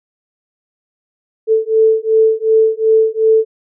sine beating tone pair, 440.5 / 443.2 Hz, A4 / A4, +2 / +13 cents, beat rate 2.7 Hz, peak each -12 dBFS, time 1.47-3.45 s, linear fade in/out 50 ms, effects none

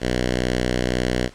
5% pulse tone with notch filter, 61.9 Hz, B1, 5 cents sharp, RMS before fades -22 dBFS, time 0-1.3 s, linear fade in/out 50 ms, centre 860 Hz, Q 1.8, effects pink hiss -48 dBFS RMS until 1.34 s + low-pass 7000 Hz 12 dB/octave

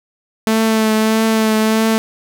sawtooth tone with vibrato, 220 Hz, A3, in tune, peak -8 dBFS, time 0.47-1.98 s, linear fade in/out 0 ms, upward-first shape triangle, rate 1.6 Hz, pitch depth 24 cents each way, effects none

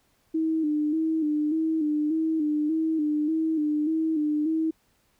sine tone with vibrato, 310 Hz, D#4, 6 cents flat, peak -22 dBFS, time 0.34-4.71 s, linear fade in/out 10 ms, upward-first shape square, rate 1.7 Hz, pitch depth 55 cents each way, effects pink hiss -67 dBFS RMS until 5.19 s

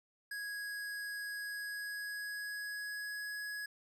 square tone with pitch glide, 1659 to 1675.4 Hz, G#6 to G#6, -2 to +15 cents, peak -40 dBFS, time 0.31-3.66 s, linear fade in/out 5 ms, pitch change +17 cents, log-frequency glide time 1.25-3.34 s, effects resampled to 32000 Hz + 13-bit

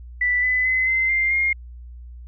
sine tone with pitch steps, 1976 / 2006 / 2036 / 2067 / 2098 / 2130 Hz, B6 / B6 / C7 / C7 / C7 / C7, 0 / +26 / -48 / -22 / +4 / +30 cents, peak -17 dBFS, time 0.21-1.53 s, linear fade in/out 5 ms, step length 220 ms, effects added 60 Hz sine -36 dBFS peak until 2.27 s

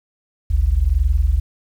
sine tone pair together, 51.55 / 72.9 Hz, G#1 / D2, -12 / -12 cents, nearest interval tritone, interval 600 cents, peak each -16 dBFS, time 0.5-1.4 s, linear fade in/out 10 ms, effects 8-bit

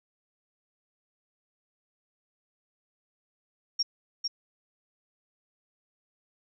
sine tone with echo, 5560 Hz, F8, 9 cents flat, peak -23 dBFS, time 3.79-3.83 s, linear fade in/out 10 ms, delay 450 ms, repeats 1, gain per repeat -4 dB, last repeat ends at 4.28 s, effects none

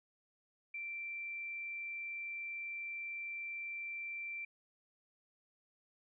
sine tone, 2349 Hz, D7, in tune, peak -40 dBFS, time 0.74-4.45 s, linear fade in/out 5 ms, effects none

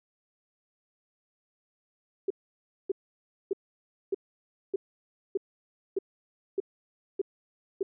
sine tone bursts, 389.9 Hz, G4, 9 cents flat, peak -24 dBFS, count 10, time 2.28-7.83 s, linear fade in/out 5 ms, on 24 ms, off 590 ms, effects none

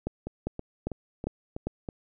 two click trains, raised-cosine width 2 ms, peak -21 / -16 dBFS, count 6 / 5, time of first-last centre 0.27-1.888 / 0.07-1.67 s, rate 3.09 / 2.5 Hz, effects none

